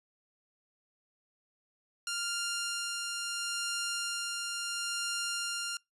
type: tone with tremolo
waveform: 10% pulse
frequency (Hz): 1396.9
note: F6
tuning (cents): 0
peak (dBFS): -24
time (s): 2.07-5.77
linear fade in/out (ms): 2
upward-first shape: sine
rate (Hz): 0.73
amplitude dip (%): 25
effects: noise-tail reverb RT60 0.2 s tail -26 dB re dry + resampled to 32000 Hz